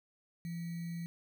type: tone with sample-and-hold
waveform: sine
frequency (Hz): 169.3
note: E3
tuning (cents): +46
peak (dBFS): -37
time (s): 0.45-1.06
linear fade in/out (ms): 0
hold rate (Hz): 2100
effects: none